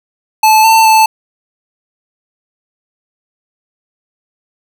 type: tone with pitch steps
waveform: square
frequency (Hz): 870 / 892 / 879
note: A5 / A5 / A5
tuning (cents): -20 / +23 / -2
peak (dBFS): -5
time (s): 0.43-1.06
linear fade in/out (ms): 5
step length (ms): 210
effects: none